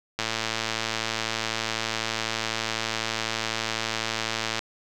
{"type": "click train", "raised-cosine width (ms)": 0.2, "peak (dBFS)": -9, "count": 494, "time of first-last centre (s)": [0.19, 4.592], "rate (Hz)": 112, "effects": []}